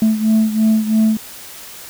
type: beating tone pair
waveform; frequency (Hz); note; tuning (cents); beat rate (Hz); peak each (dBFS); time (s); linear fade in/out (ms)
sine; 218.1 / 221.1; A3 / A3; -15 / +9; 3; -11 / -15; 0.02-1.17; 2
effects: tanh soft clip ceiling -8 dBFS + white hiss -35 dBFS RMS until 1.89 s